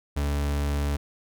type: tone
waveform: 40% pulse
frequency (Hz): 72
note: D2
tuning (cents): -34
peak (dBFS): -23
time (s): 0.16-0.97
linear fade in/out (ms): 10
effects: none